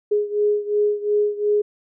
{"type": "beating tone pair", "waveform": "sine", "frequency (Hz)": [415.3, 418.1], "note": ["G#4", "G#4"], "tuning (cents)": [0, 12], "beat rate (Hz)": 2.8, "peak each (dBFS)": [-19, -22], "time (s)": [0.11, 1.62], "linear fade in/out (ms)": 10, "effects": []}